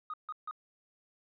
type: tone bursts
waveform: sine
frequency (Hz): 1245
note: D#6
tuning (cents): +1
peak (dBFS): -35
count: 3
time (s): 0.1-0.511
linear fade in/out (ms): 2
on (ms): 37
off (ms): 150
effects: tanh soft clip ceiling -33 dBFS